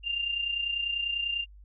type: tone with amplitude modulation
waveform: sine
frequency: 2794 Hz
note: F7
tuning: in tune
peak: -25 dBFS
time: 0.03-1.46 s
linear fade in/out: 50 ms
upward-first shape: sine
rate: 30.1 Hz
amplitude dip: 60%
effects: added 50 Hz sine -48 dBFS peak until 1.64 s